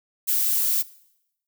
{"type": "noise", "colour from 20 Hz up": "violet", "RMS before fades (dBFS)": -22, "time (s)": [0.27, 0.83], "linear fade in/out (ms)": 20, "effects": ["noise-tail reverb RT60 0.8 s tail -20 dB re dry"]}